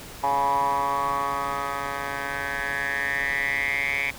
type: tone with band-pass filter sweep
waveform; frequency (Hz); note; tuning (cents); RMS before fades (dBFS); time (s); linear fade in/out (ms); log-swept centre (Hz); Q
10% pulse; 140; C#3; +18; -26; 0.23-4.11; 10; 910 to 2300; 8
effects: pink hiss -41 dBFS RMS until 4.18 s